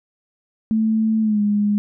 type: tone with pitch glide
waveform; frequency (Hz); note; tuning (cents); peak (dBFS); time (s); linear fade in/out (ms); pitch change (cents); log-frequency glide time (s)
sine; 220.2 to 206.6; A3 to G#3; +2 to -9; -15; 0.71-1.78; 0; -111; 1.21-1.41
effects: none